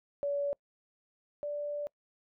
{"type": "tone pair in turn", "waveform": "sine", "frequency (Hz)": [570, 585], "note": ["C#5", "D5"], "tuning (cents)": [48, -7], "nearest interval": "unison", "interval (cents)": 45, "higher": "second", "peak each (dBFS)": [-29, -33], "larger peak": "first", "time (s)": [[0.23, 0.53], [1.43, 1.87]], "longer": "second", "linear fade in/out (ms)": 0, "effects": ["noise-tail reverb RT60 0.1 s tail -26 dB re dry"]}